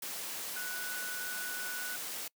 sine tone in noise, 1480 Hz, F#6, in tune, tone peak -39 dBFS, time 0.56-1.96 s, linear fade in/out 5 ms, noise white, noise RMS -40 dBFS, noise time 0.02-2.28 s, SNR -2 dB, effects noise-tail reverb RT60 0.1 s tail -25 dB re dry + high-pass 200 Hz 12 dB/octave

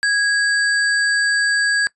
sine tone with sample-and-hold, 1652 Hz, G#6, 10 cents flat, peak -14 dBFS, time 0.03-1.87 s, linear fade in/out 0 ms, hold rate 6300 Hz, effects noise-tail reverb RT60 0.1 s tail -21 dB re dry + resampled to 22050 Hz

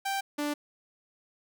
sawtooth tone pair in turn, 784 / 293.7 Hz, G5 / D4, 0 / 0 cents, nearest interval octave + perfect fourth, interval 1700 cents, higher first, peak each -25 dBFS, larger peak neither, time 0.05-0.21 / 0.38-0.54 s, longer neither, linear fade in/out 10 ms, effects none

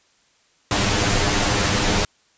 pink noise with comb filter, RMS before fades -19 dBFS, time 0.71-2.05 s, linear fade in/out 2 ms, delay 9.9 ms, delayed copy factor +0.75, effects white hiss -60 dBFS RMS until 2.37 s + resampled to 16000 Hz

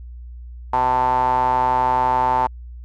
sawtooth tone with band-pass filter, 126.9 Hz, B2, 47 cents sharp, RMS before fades -18 dBFS, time 0.73-2.47 s, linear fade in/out 5 ms, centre 900 Hz, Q 9.2, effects added 60 Hz sine -33 dBFS peak until 2.84 s

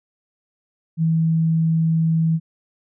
sine tone, 162.3 Hz, E3, 27 cents flat, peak -15 dBFS, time 0.97-2.4 s, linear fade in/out 50 ms, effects none

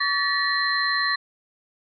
sine tone cluster, 1134 / 1761 / 1921 / 4114 Hz, C#6 / A6 / B6 / C8, +39 / +1 / -48 / -30 cents, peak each -26 dBFS, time 0-1.16 s, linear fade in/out 10 ms, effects none

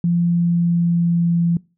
sine tone with pitch glide, 172.2 to 170.12 Hz, F3 to F3, -24 to -45 cents, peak -14 dBFS, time 0.04-1.57 s, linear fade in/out 2 ms, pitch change -21 cents, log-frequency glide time 0.22-1.45 s, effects noise-tail reverb RT60 0.3 s tail -23 dB re dry

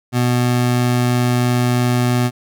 25% pulse tone, 123 Hz, B2, 7 cents flat, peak -10 dBFS, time 0.12-2.31 s, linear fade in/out 50 ms, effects none

